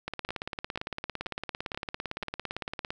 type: two click trains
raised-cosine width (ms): 0.3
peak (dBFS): -17 / -19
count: 51 / 5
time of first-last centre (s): 0.08-2.905 / 0.29-2.232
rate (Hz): 17.7 / 2.06
effects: none